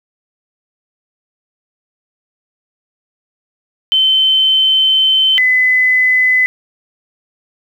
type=tone pair in turn; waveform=sine; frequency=3078 / 2015 Hz; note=G7 / B6; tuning=-32 / +34 cents; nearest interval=perfect fifth; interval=734 cents; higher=first; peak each=-8 dBFS; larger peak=neither; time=3.92-5.38 / 5.38-6.46 s; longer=first; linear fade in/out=0 ms; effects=7-bit